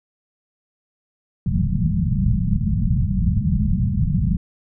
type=low-pass noise; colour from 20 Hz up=white; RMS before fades=-19 dBFS; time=1.46-4.37 s; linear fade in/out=2 ms; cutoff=210 Hz; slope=96 dB/octave; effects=none